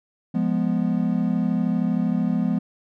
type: chord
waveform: triangle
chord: F diminished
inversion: none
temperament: equal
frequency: 174.61 / 207.7 / 246.9 Hz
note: F3 / Ab3 / Cb4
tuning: 0 / 0 / 0 cents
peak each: -22 dBFS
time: 0.34-2.59 s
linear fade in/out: 10 ms
effects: none